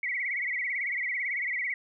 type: tone with vibrato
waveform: sine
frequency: 2093 Hz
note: C7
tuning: in tune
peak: -28 dBFS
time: 0.03-1.74 s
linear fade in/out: 2 ms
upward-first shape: sine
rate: 18 Hz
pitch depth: 140 cents each way
effects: none